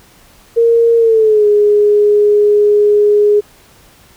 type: tone with pitch glide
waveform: sine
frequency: 463.6 to 415.4 Hz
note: A#4 to G#4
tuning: -10 to 0 cents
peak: -6 dBFS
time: 0.56-3.41 s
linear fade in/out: 20 ms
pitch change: -190 cents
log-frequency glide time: 0.97-1.47 s
effects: pink hiss -45 dBFS RMS until 4.16 s